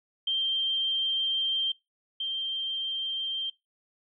sine tone pair in turn, 3157 / 3157 Hz, G7 / G7, +12 / +12 cents, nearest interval unison, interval 0 cents, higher neither, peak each -24 / -28 dBFS, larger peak first, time 0.27-1.72 / 2.2-3.5 s, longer first, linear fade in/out 5 ms, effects noise-tail reverb RT60 0.2 s tail -21 dB re dry

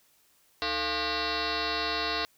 sine tone with frequency modulation, 1593 Hz, G6, 27 cents sharp, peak -27 dBFS, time 0.62-2.25 s, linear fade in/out 0 ms, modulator 381 Hz, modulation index 8, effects white hiss -65 dBFS RMS until 2.37 s

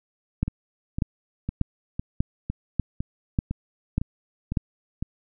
two click trains, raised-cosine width 5 ms, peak -15 / -9 dBFS, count 10 / 8, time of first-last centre 0.48-5.025 / 0.43-4.572 s, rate 1.98 / 1.69 Hz, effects none

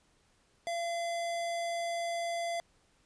square tone, 682 Hz, F5, 41 cents flat, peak -33 dBFS, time 0.67-2.6 s, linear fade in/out 0 ms, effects pink hiss -69 dBFS RMS until 3.05 s + resampled to 22050 Hz

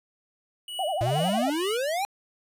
square tone with tremolo, 2935 Hz, F#7, 15 cents flat, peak -32 dBFS, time 0.68-1.77 s, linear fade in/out 2 ms, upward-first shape triangle, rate 2.2 Hz, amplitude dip 85%
sine tone with vibrato, 680 Hz, F5, 46 cents flat, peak -25 dBFS, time 0.79-1.5 s, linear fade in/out 2 ms, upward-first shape sine, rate 11 Hz, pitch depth 240 cents each way
square exponential sweep, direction up, 110.1 to 829 Hz, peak -26 dBFS, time 1.01-2.05 s, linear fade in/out 0 ms
effects resampled to 32000 Hz

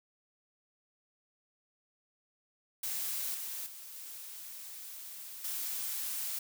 blue noise with level steps, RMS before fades -36 / -40 / -48 / -46 / -37 dBFS, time 2.83-6.39 s, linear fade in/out 5 ms, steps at 3.34 / 3.66 / 3.94 / 5.44 s, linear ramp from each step 5 ms, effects none

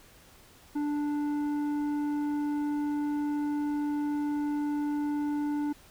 sine tone with tanh clipping, 293.7 Hz, D4, in tune, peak -29 dBFS, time 0.75-5.73 s, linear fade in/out 10 ms, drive 9 dB, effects pink hiss -56 dBFS RMS until 5.9 s

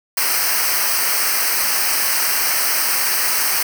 white noise with comb filter, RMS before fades -18 dBFS, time 0.17-3.63 s, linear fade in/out 5 ms, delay 0.28 ms, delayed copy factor -0.9, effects none

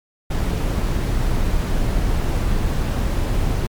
brown noise, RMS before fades -19 dBFS, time 0.3-3.67 s, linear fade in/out 10 ms, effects MP3 96 kbps

